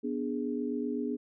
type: chord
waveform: sine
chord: G# diminished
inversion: first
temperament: equal with one note detuned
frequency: 245.9 / 293.7 / 415.3 Hz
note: B3 / D4 / G#4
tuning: -7 / 0 / 0 cents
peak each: -33 / -35 / -36 dBFS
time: 0.03-1.17 s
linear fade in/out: 20 ms
effects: none